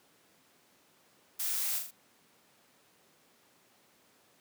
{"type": "noise with echo", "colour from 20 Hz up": "blue", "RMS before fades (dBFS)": -34, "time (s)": [1.39, 1.79], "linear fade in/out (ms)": 10, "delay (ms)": 40, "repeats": 3, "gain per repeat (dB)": -5, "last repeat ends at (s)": 1.91, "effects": ["pink hiss -65 dBFS RMS until 4.4 s", "high-pass 200 Hz 12 dB/octave"]}